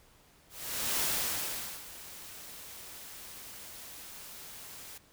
white noise with ADSR envelope, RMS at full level -30 dBFS, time 0.49-4.98 s, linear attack 510 ms, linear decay 820 ms, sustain -17 dB, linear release 5 ms, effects pink hiss -62 dBFS RMS until 5.12 s

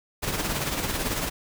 pink noise with tremolo, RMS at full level -26 dBFS, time 0.22-1.3 s, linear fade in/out 20 ms, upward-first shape sine, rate 18 Hz, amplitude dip 50%, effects none

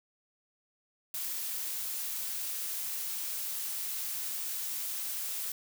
blue noise, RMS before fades -36 dBFS, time 1.14-5.52 s, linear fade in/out 2 ms, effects none

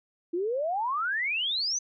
sine exponential sweep, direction up, 329.6 to 6272 Hz, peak -26 dBFS, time 0.33-1.79 s, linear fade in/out 10 ms, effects none

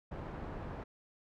pink low-pass noise, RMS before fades -43 dBFS, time 0.11-0.84 s, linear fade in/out 10 ms, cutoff 1100 Hz, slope 12 dB/octave, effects none

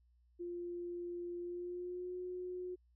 sine tone with pitch glide, 349.2 to 362.4 Hz, F4 to F#4, 0 to -36 cents, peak -40 dBFS, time 0.39-2.76 s, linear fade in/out 20 ms, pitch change +64 cents, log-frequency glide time 1.4-2.16 s, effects added 60 Hz sine -67 dBFS peak until 2.95 s

